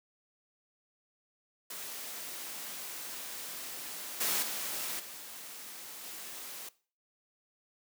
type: noise with level steps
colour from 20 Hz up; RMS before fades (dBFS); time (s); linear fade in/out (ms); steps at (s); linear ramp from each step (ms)
white; -42 / -31 / -37 / -46 / -44; 1.7-6.69; 5; 4.2 / 4.42 / 4.99 / 6.03; 10
effects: noise-tail reverb RT60 0.4 s tail -19 dB re dry + high-pass 200 Hz 12 dB/octave